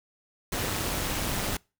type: noise with amplitude modulation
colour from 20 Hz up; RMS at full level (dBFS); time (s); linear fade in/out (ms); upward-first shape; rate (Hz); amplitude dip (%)
pink; -27; 0.52-1.57; 5; sine; 206; 65
effects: noise-tail reverb RT60 0.3 s tail -26 dB re dry